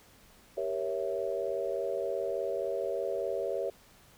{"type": "chord", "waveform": "sine", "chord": "G diminished seventh", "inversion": "none", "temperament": "equal with one note detuned", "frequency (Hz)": [392, 471, 554.4, 659.3], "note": ["G4", "Bb4", "Db5", "Fb5"], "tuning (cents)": [0, 18, 0, 0], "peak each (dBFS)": [-36, -36, -34, -37], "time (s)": [0.57, 3.7], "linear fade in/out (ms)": 5, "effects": ["pink hiss -59 dBFS RMS until 4.17 s"]}